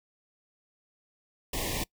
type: band-stop noise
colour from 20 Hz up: pink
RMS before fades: -32 dBFS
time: 1.53-1.84 s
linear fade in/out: 5 ms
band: 1100 to 1800 Hz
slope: 96 dB/octave
effects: noise-tail reverb RT60 0.1 s tail -24 dB re dry

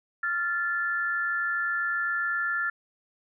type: tone pair together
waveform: sine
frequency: 1386 / 1746.3 Hz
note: F6 / A6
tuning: -14 / -14 cents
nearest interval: major third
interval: 400 cents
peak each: -28 dBFS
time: 0.23-2.7 s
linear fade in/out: 5 ms
effects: none

